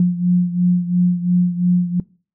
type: beating tone pair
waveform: sine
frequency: 177.2 / 180.1 Hz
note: F3 / F#3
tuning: +25 / -46 cents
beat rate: 2.9 Hz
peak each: -14 / -18 dBFS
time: 0-2 s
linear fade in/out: 2 ms
effects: noise-tail reverb RT60 0.4 s tail -23 dB re dry